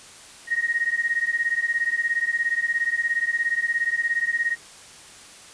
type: beating tone pair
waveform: sine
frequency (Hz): 1864.7 / 1881.7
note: A#6 / A#6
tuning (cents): 0 / +16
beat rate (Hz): 17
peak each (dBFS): -24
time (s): 0.47-4.57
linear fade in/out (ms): 50
effects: white hiss -45 dBFS RMS until 5.53 s + resampled to 22050 Hz